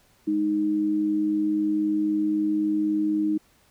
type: tone pair together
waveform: sine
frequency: 206.7 / 310.5 Hz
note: G#3 / D#4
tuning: -8 / -3 cents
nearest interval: perfect fifth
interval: 705 cents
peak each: -31 / -21 dBFS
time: 0.27-3.38 s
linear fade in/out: 10 ms
effects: pink hiss -61 dBFS RMS until 3.7 s